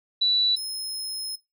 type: tone pair in turn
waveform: sine / sawtooth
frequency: 3951 / 5161 Hz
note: B7 / E8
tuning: 0 / -38 cents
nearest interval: perfect fourth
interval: 462 cents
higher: second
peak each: -18 / -27 dBFS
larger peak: first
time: 0.21-0.56 / 0.56-1.36 s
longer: second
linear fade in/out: 10 ms
effects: noise-tail reverb RT60 0.2 s tail -20 dB re dry